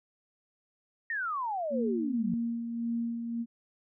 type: exponential sweep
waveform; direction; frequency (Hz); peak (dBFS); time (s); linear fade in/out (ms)
sine; down; 1886 to 170.5; -30; 1.1-2.34; 2
type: tone with tremolo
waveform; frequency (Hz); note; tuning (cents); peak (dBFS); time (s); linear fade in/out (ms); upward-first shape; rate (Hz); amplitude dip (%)
sine; 233.1; A#3; 0; -28; 1.7-3.46; 50; sine; 1.8; 45
effects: none